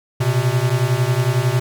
square beating tone pair, 120 / 131 Hz, B2 / C3, -49 / +2 cents, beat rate 11 Hz, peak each -19 dBFS, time 0.2-1.6 s, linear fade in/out 10 ms, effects none

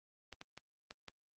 clicks, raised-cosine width 0.2 ms, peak -29 dBFS, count 5, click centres 0.327 / 0.414 / 0.576 / 0.909 / 1.083 s, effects high-pass 80 Hz 12 dB/octave + Opus 24 kbps

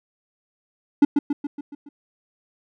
triangle tone with echo, 288.3 Hz, D4, 32 cents flat, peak -7 dBFS, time 1.02-1.05 s, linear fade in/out 5 ms, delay 140 ms, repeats 6, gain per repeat -5 dB, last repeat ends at 1.89 s, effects none

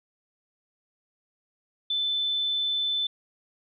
sine tone, 3520 Hz, A7, in tune, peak -24 dBFS, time 1.9-3.07 s, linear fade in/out 5 ms, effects none

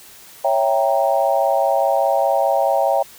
sine chord, C# diminished seventh, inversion none, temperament equal, 554.4 / 659.3 / 784 / 932.3 Hz, C#5 / E5 / G5 / Bb5, 0 / 0 / 0 / 0 cents, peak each -19 / -19 / -19 / -24 dBFS, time 0.44-3.03 s, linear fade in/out 10 ms, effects white hiss -43 dBFS RMS until 3.18 s

